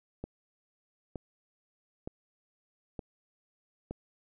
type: click train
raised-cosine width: 2 ms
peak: -24 dBFS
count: 5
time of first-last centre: 0.24-3.91 s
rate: 1.09 Hz
effects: none